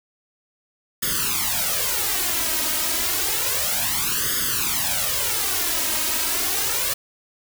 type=noise with flanger; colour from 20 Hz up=white; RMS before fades=-23 dBFS; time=1.02-6.94 s; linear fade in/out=10 ms; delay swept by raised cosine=0.6 to 3.2 ms; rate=0.3 Hz; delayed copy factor=+0.9; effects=none